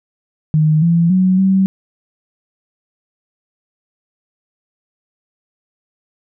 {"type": "tone with pitch steps", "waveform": "sine", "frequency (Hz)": [154.7, 168.8, 185.9, 191.4], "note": ["D#3", "E3", "F#3", "G3"], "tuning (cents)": [-10, 41, 8, -41], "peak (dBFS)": -9, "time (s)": [0.54, 1.66], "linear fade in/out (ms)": 0, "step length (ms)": 280, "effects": []}